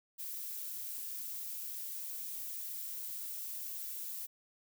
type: noise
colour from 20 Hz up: violet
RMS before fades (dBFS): -42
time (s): 0.18-4.27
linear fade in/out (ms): 20
effects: none